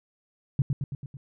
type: tone with echo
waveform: sine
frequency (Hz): 137.3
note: C#3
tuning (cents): -16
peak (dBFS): -18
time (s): 0.59-0.62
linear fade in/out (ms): 2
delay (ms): 110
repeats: 5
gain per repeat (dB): -4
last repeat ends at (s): 1.17
effects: none